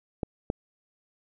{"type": "clicks", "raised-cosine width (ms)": 2, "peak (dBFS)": [-15, -13], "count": 2, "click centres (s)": [0.232, 0.501], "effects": []}